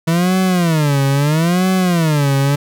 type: tone with vibrato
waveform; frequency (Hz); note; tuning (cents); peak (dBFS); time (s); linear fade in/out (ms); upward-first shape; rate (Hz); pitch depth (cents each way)
40% pulse; 160.6; E3; -45; -11; 0.07-2.56; 10; sine; 0.76; 270
effects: none